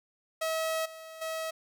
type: tone with level steps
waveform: sawtooth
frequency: 643 Hz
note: E5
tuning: 43 cents flat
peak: -25 / -40 / -29 dBFS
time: 0.41-1.51 s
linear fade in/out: 10 ms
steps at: 0.85 / 1.21 s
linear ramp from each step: 10 ms
effects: none